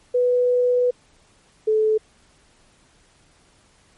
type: tone pair in turn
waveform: sine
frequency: 493.9 / 433.9 Hz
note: B4 / A4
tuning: 0 / -24 cents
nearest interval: major second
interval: 224 cents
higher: first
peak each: -15 dBFS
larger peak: neither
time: 0.14-0.91 / 1.67-1.98 s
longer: first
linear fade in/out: 10 ms
effects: pink hiss -57 dBFS RMS until 3.97 s + MP3 48 kbps